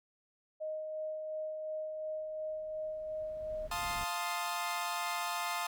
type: tone with tremolo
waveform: sine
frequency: 622.3 Hz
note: D#5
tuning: in tune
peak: -35 dBFS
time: 0.6-3.68 s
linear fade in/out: 20 ms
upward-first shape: sine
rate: 2.8 Hz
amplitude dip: 30%
type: noise with exponential growth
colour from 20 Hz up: brown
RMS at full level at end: -43 dBFS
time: 1.87-4.04 s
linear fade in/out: 0 ms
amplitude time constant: 470 ms
type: chord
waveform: sawtooth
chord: F dominant seventh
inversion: none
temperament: equal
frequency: 698.5 / 880 / 1046.5 / 1244.5 Hz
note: F5 / A5 / C6 / Eb6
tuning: 0 / 0 / 0 / 0 cents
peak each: -36 dBFS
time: 3.71-5.67 s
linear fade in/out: 5 ms
effects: none

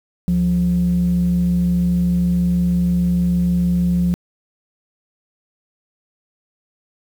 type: tone pair together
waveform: sine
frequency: 70.1 / 176.64 Hz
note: C#2 / F3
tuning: +20 / +20 cents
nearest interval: octave + major third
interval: 1600 cents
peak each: -22 / -13 dBFS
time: 0.28-4.14 s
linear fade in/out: 0 ms
effects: tanh soft clip ceiling -10 dBFS + 7-bit

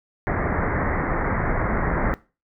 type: low-pass noise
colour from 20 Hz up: pink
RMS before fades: -23 dBFS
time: 0.27-2.14 s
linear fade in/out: 0 ms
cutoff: 2100 Hz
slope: 96 dB/octave
effects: noise-tail reverb RT60 0.3 s tail -19 dB re dry

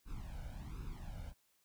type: noise with flanger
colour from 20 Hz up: brown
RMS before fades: -45 dBFS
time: 0.05-1.34 s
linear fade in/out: 50 ms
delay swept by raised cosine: 0.77 to 1.37 ms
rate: 1.3 Hz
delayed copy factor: +1
effects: white hiss -75 dBFS RMS until 1.64 s

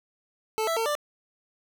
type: tone with pitch steps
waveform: 25% pulse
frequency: 438 / 660 / 452.3 / 591 Hz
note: A4 / E5 / A4 / D5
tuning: -8 / +2 / +48 / +11 cents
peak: -21 dBFS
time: 0.58-0.952 s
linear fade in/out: 0 ms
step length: 93 ms
effects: none

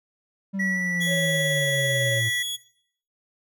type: linear sweep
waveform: triangle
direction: down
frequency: 196 to 113.3 Hz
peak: -24 dBFS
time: 0.53-2.3 s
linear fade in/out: 20 ms
type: tone with pitch glide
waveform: triangle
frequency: 1940 to 1958 Hz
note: B6 to B6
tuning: -31 to -15 cents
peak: -23 dBFS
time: 0.59-2.43 s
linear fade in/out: 10 ms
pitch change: +16 cents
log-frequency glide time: 0.72-0.77 s
type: tone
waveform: sawtooth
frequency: 3360 Hz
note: G#7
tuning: 19 cents sharp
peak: -24 dBFS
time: 1-2.57 s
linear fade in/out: 20 ms
type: tone with tremolo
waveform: triangle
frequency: 554.4 Hz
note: C#5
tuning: in tune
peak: -23 dBFS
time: 1.06-2.22 s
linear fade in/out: 50 ms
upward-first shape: sine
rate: 18 Hz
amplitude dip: 35%
effects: noise-tail reverb RT60 0.6 s tail -17 dB re dry

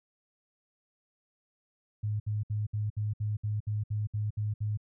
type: tone bursts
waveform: sine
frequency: 105.7 Hz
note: G#2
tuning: 31 cents sharp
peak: -28 dBFS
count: 12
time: 2.03-4.774 s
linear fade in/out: 10 ms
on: 170 ms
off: 64 ms
effects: none

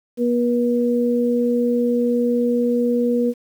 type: tone pair together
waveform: sine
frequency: 240.7 / 482.2 Hz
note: B3 / B4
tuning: -44 / -41 cents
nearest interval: octave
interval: 1203 cents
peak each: -18 / -19 dBFS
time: 0.17-3.34 s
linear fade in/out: 50 ms
effects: 8-bit

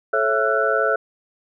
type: tone cluster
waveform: sine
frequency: 434.2 / 547 / 663 / 1347 / 1479 Hz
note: A4 / C#5 / E5 / E6 / F#6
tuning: -23 / -23 / +10 / +37 / -1 cents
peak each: -23 dBFS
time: 0.13-0.96 s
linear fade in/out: 5 ms
effects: none

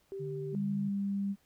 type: tone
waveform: sine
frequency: 390.7 Hz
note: G4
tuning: 6 cents flat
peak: -37 dBFS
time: 0.12-0.55 s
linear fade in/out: 0 ms
type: tone with vibrato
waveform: sine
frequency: 146.83 Hz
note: D3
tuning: in tune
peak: -38 dBFS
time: 0.19-0.9 s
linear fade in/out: 20 ms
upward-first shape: sine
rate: 17 Hz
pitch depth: 33 cents each way
type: tone with pitch glide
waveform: sine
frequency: 200 to 198.73 Hz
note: G3 to G3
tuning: +35 to +24 cents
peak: -30 dBFS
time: 0.52-1.36 s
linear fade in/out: 50 ms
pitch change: -11 cents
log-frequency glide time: 0.73-1.12 s
effects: pink hiss -70 dBFS RMS until 1.45 s

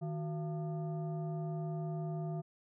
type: tone with frequency modulation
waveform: sine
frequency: 156.9 Hz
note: D#3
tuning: 15 cents sharp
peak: -35 dBFS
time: 0.01-2.42 s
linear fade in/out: 20 ms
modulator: 527 Hz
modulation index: 0.67
effects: none

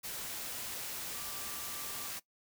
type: tone in noise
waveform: sine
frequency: 1174.7 Hz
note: D6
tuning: in tune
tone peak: -52 dBFS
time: 1.13-2.09 s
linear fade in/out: 20 ms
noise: white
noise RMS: -41 dBFS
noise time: 0.03-2.2 s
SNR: -14 dB
effects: noise-tail reverb RT60 0.1 s tail -19 dB re dry

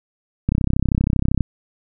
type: click train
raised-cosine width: 5 ms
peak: -5 dBFS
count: 31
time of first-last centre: 0.49-1.407 s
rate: 32.7 Hz
effects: none

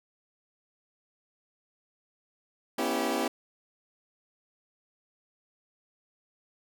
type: chord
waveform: 20% pulse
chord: C# half-diminished seventh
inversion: third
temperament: equal with one note detuned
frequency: 242.1 / 277.2 / 329.6 / 392 Hz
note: B3 / C#4 / E4 / G4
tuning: -34 / 0 / 0 / 0 cents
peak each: -28 dBFS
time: 2.78-3.28 s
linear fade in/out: 5 ms
effects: none

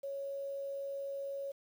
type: tone with quantisation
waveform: sine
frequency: 554 Hz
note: C#5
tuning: 1 cent flat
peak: -37 dBFS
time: 0.03-1.52 s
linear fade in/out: 10 ms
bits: 10
effects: none

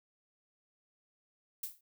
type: noise with exponential decay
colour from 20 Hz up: violet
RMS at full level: -35 dBFS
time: 1.63-1.81 s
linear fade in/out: 5 ms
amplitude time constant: 39 ms
effects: none

